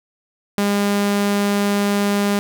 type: tone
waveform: sawtooth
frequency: 202.7 Hz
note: G#3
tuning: 42 cents flat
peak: -12 dBFS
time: 0.58-2.39 s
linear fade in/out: 0 ms
effects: none